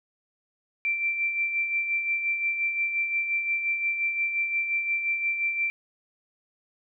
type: tone with tremolo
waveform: sine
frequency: 2349 Hz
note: D7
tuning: in tune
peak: -22 dBFS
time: 0.85-5.7 s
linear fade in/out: 0 ms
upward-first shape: sine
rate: 5.7 Hz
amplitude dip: 50%
effects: none